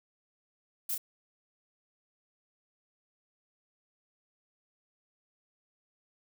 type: noise with echo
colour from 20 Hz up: violet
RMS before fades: -34 dBFS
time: 0.89-0.95 s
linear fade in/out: 5 ms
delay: 29 ms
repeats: 1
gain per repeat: -2 dB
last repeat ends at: 0.979 s
effects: none